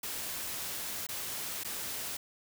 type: noise with dropouts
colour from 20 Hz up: white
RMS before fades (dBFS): -38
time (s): 0.03-2.17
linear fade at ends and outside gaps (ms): 5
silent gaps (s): 1.069-1.088 / 1.636-1.646
effects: none